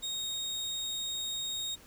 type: tone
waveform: 30% pulse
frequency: 3729 Hz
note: A#7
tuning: in tune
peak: -31 dBFS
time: 0.02-1.76 s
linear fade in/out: 20 ms
effects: pink hiss -56 dBFS RMS until 1.86 s